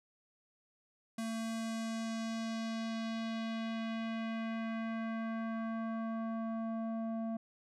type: tone with low-pass filter sweep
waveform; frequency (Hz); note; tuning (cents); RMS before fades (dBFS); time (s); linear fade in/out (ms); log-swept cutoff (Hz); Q
square; 225.3; A3; +41; -38; 1.18-7.37; 5; 10000 to 690; 1.4
effects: none